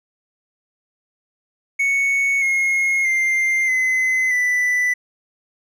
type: tone with pitch steps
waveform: triangle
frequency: 2217 / 2156 / 2097 / 2040 / 1984.3 Hz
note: C#7 / C#7 / C7 / C7 / B6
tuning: 0 / -49 / +3 / -44 / +8 cents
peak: -14 dBFS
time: 1.79-4.94 s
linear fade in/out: 10 ms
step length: 630 ms
effects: none